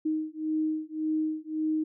sine beating tone pair, 311.1 / 312.9 Hz, D#4 / D#4, 0 / +10 cents, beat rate 1.8 Hz, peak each -30 dBFS, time 0.05-1.84 s, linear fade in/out 10 ms, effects none

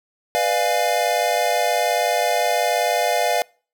square chord, B diminished seventh, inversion none, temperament equal with one note detuned, 493.9 / 599.7 / 698.5 / 830.6 Hz, B4 / D5 / F5 / Ab5, 0 / +36 / 0 / 0 cents, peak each -26 / -24 / -21 / -27 dBFS, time 0.35-3.42 s, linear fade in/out 0 ms, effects noise-tail reverb RT60 0.4 s tail -26 dB re dry

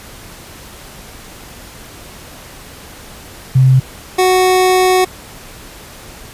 sine / 25% pulse tone pair in turn, 130.81 / 370 Hz, C3 / F#4, 0 / 0 cents, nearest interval octave + tritone, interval 1800 cents, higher second, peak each -5 dBFS, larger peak neither, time 3.55-3.8 / 4.18-5.05 s, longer second, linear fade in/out 10 ms, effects pink hiss -35 dBFS RMS until 6.33 s + resampled to 32000 Hz

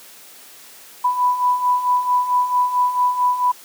sine beating tone pair, 987.8 / 992.3 Hz, B5 / B5, 0 / +8 cents, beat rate 4.5 Hz, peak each -22 / -16 dBFS, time 1.04-3.52 s, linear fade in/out 10 ms, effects white hiss -43 dBFS RMS until 3.64 s + high-pass 200 Hz 12 dB/octave

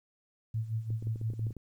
sine tone with tremolo, 111.5 Hz, A2, 23 cents sharp, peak -28 dBFS, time 0.54-1.53 s, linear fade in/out 5 ms, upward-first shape sine, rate 5.8 Hz, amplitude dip 75%
clicks, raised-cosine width 3 ms, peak -31 dBFS, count 11, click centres 0.904 / 1.025 / 1.071 / 1.159 / 1.214 / 1.302 / 1.336 / 1.394 / 1.468 / 1.507 / 1.567 s
effects 11-bit

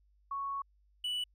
sine / triangle tone pair in turn, 1108.7 / 2960 Hz, C#6 / F#7, 0 / 0 cents, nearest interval octave + perfect fourth, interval 1700 cents, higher second, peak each -34 / -31 dBFS, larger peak second, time 0.31-0.62 / 1.04-1.24 s, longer first, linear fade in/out 5 ms, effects added 50 Hz sine -65 dBFS peak until 1.34 s

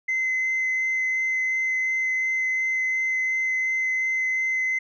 sine tone with vibrato, 2054 Hz, C7, 33 cents flat, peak -20 dBFS, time 0.08-4.79 s, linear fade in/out 10 ms, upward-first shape sine, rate 2.8 Hz, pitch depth 8 cents each way, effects tanh soft clip ceiling -19 dBFS

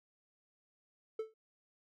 triangle tone with exponential decay, 440 Hz, A4, in tune, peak -30 dBFS, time 1.19-1.34 s, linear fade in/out 5 ms, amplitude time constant 31 ms, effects none

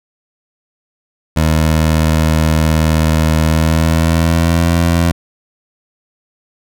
20% pulse tone with pitch glide, 79 to 84.67 Hz, D#2 to E2, +27 to +47 cents, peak -5 dBFS, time 1.36-5.12 s, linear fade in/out 10 ms, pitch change +120 cents, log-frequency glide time 3.39-4.74 s, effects none

